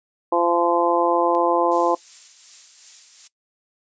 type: harmonic tone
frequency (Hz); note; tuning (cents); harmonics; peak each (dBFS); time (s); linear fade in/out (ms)
172; F3; -26; 2 / 3 / 4 / 5 / 6; -22 / -22 / -24 / -23 / -23; 0.32-1.95; 5
type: click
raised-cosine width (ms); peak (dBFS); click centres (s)
0.2; -25; 1.35
type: noise with tremolo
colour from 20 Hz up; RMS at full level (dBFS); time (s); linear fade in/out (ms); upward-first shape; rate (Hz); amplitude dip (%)
violet; -34; 1.71-3.28; 10; sine; 2.7; 40
effects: noise-tail reverb RT60 0.1 s tail -19 dB re dry + resampled to 16000 Hz